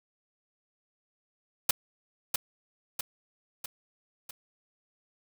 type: noise with echo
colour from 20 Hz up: white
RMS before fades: -22 dBFS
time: 1.69-1.71 s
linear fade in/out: 5 ms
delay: 650 ms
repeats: 4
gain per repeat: -5 dB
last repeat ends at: 4.31 s
effects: none